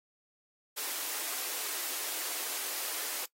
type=high-pass noise; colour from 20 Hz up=white; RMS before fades=-36 dBFS; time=0.76-3.26 s; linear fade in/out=20 ms; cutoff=290 Hz; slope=48 dB/octave; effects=noise-tail reverb RT60 0.1 s tail -20 dB re dry + AAC 48 kbps